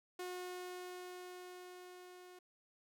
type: tone with level ramp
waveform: sawtooth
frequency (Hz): 361.9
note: F#4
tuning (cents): -38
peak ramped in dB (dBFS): -38 to -51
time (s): 0.19-2.39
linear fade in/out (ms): 5
effects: none